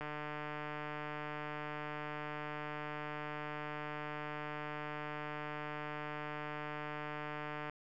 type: click train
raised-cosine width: 0.5 ms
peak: -27 dBFS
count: 1154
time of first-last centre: 0.01-7.697 s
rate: 150 Hz
effects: none